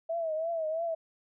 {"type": "tone with vibrato", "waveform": "sine", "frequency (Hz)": 649, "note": "E5", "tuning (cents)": -27, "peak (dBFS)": -29, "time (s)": [0.09, 0.95], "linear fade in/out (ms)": 10, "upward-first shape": "triangle", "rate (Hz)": 3, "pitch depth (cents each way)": 91, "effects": []}